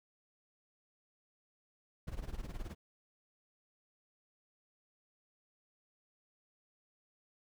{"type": "noise with tremolo", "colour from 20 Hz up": "brown", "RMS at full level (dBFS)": -39, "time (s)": [2.07, 2.75], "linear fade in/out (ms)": 10, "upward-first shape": "sine", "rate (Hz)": 19, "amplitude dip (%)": 80, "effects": []}